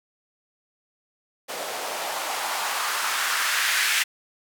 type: noise with band-pass filter sweep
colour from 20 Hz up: blue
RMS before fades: -26 dBFS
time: 1.48-4.04 s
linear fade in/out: 20 ms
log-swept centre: 510 to 2000 Hz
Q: 1.9
effects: none